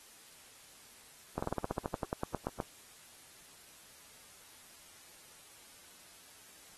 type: slowing click train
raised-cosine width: 1 ms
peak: -20 dBFS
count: 16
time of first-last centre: 1.38-2.602 s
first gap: 45 ms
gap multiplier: 1.08
effects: white hiss -57 dBFS RMS until 6.77 s + AAC 32 kbps